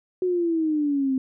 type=exponential sweep; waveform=sine; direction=down; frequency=370.3 to 259.1 Hz; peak=-20 dBFS; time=0.22-1.18 s; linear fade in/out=2 ms; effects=none